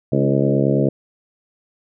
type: harmonic tone with a mistuned harmonic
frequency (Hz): 69.3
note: C#2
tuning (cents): 0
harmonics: 2 / 3 / 4 / 5 / 6 / 7 / 8 / 9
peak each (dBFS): -19 / -21 / -22 / -23 / -24 / -24 / -25 / -26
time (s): 0.12-0.89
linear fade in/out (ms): 5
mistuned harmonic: 5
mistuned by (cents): -19
effects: none